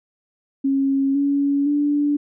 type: tone with pitch steps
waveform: sine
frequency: 272.8 / 281.8 / 291 Hz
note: C#4 / C#4 / D4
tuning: -28 / +29 / -16 cents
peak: -16 dBFS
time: 0.64-2.17 s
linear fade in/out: 10 ms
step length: 510 ms
effects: none